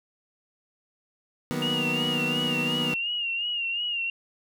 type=chord; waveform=30% pulse; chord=B major seventh; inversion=first; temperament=equal; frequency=155.56 / 185 / 233.1 / 246.9 Hz; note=D#3 / F#3 / A#3 / B3; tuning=0 / 0 / 0 / 0 cents; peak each=-30 / -33 / -33 / -28 dBFS; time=1.51-2.94 s; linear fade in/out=0 ms
type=tone with vibrato; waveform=sine; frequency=2816 Hz; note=F7; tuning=14 cents sharp; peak=-26 dBFS; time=1.62-4.1 s; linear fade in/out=2 ms; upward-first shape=sine; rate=2.8 Hz; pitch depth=63 cents each way
effects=none